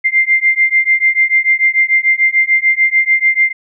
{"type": "beating tone pair", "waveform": "sine", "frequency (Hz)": [2093, 2099.8], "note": ["C7", "C7"], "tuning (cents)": [0, 6], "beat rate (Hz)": 6.8, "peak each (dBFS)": -12, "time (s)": [0.04, 3.53], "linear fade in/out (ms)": 20, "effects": []}